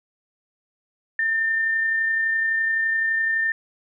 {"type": "tone with amplitude modulation", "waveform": "sine", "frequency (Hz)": 1800, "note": "A6", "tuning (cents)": 39, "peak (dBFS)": -18, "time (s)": [1.19, 3.52], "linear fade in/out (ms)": 2, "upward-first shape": "sine", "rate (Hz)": 31.8, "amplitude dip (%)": 25, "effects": []}